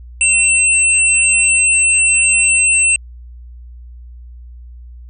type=tone pair together; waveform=sine; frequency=2702 / 8097 Hz; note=E7 / B8; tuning=+42 / +42 cents; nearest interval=octave + perfect fifth; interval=1900 cents; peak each=-12 dBFS; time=0.21-2.96 s; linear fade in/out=2 ms; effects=added 60 Hz sine -32 dBFS peak until 5.09 s